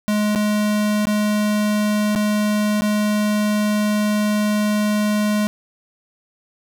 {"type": "tone with dropouts", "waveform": "square", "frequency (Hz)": 210, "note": "G#3", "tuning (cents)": 19, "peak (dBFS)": -17, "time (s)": [0.08, 5.47], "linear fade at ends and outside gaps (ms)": 0, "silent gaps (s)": [[0.35, 0.358], [1.054, 1.07], [2.151, 2.159], [2.809, 2.82]], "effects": []}